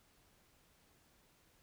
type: silence
effects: pink hiss -70 dBFS RMS until 1.62 s